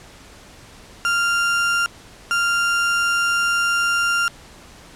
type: tone bursts at uneven times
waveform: 35% pulse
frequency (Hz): 1393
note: F6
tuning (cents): -5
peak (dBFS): -15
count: 2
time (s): 1.05-1.86 / 2.31-4.28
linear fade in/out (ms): 0
effects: pink hiss -44 dBFS RMS until 4.95 s + low-pass 9000 Hz 12 dB/octave